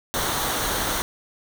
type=noise with comb filter; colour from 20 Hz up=pink; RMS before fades=-25 dBFS; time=0.14-1.02 s; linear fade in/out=0 ms; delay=0.4 ms; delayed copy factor=-0.5; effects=none